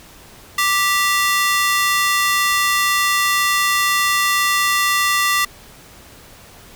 sawtooth ring-modulated tone, 1568 Hz, G6, in tune, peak -8 dBFS, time 0.58-5.45 s, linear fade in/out 5 ms, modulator 395 Hz, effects pink hiss -43 dBFS RMS until 6.75 s

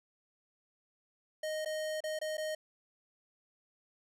square tone with dropouts, 621 Hz, D#5, 3 cents flat, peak -35 dBFS, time 1.43-2.55 s, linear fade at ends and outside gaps 5 ms, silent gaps 1.649-1.658 / 2.005-2.038 / 2.19-2.214 / 2.371-2.379 s, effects low-pass 12000 Hz 12 dB/octave

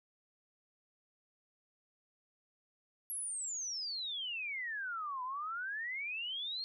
sine exponential two-way sweep, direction down then up, 11450 to 987.8 to 4330 Hz, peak -37 dBFS, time 3.1-6.64 s, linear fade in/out 0 ms, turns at 5.23 s, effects none

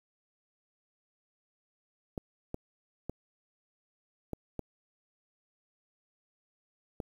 clicks, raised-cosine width 2 ms, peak -22 dBFS, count 6, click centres 2.178 / 2.544 / 3.096 / 4.333 / 4.593 / 7.002 s, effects 9-bit

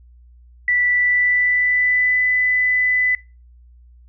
sine tone with pitch glide, 1967 to 2000 Hz, B6 to B6, -7 to +21 cents, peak -14 dBFS, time 0.68-3.15 s, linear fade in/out 2 ms, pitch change +28 cents, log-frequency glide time 0.85-2.22 s, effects noise-tail reverb RT60 0.3 s tail -23 dB re dry + added 60 Hz sine -44 dBFS peak until 4.08 s

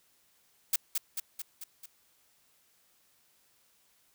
blue noise with echo, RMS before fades -26 dBFS, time 0.73-0.76 s, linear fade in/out 5 ms, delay 220 ms, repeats 5, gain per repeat -4 dB, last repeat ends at 1.86 s, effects white hiss -68 dBFS RMS until 4.14 s

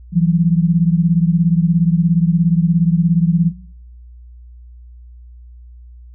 sine beating tone pair, 164.81 / 181.81 Hz, E3 / F#3, 0 / -30 cents, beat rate 17 Hz, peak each -13 dBFS, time 0.12-3.52 s, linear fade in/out 50 ms, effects noise-tail reverb RT60 0.6 s tail -17 dB re dry + added 60 Hz sine -36 dBFS peak until 6.14 s

